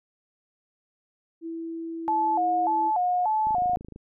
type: tone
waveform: sine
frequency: 329.6 Hz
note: E4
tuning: in tune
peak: -31 dBFS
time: 1.41-2.92 s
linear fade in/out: 50 ms
type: tone with vibrato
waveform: sine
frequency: 790 Hz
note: G5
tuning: 13 cents sharp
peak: -21 dBFS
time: 2.08-3.76 s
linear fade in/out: 0 ms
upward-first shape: square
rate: 1.7 Hz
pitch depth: 160 cents each way
type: click train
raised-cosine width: 3 ms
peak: -29 dBFS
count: 14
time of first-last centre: 3.47-3.961 s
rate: 26.5 Hz
effects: none